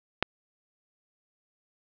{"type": "click", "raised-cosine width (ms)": 0.3, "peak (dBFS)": -6, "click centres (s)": 0.226, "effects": ["low-pass 4000 Hz 12 dB/octave"]}